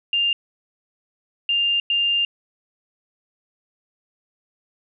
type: tone bursts at uneven times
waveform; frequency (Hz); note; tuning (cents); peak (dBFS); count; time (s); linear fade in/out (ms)
sine; 2800; F7; +4; -17; 3; 0.13-0.33 / 1.49-1.8 / 1.9-2.25; 2
effects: none